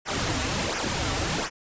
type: noise with flanger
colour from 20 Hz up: pink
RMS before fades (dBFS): -27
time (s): 0.05-1.5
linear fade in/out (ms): 50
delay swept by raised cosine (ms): 0.24 to 5.74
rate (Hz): 1.4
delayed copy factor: -0.75
effects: resampled to 16000 Hz